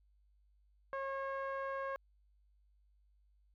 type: tone with low-pass filter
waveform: sawtooth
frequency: 543 Hz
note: C#5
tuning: 36 cents flat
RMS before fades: -40 dBFS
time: 0.93-1.96 s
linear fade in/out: 0 ms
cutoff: 1400 Hz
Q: 2.5
effects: added 50 Hz sine -67 dBFS peak until 3.54 s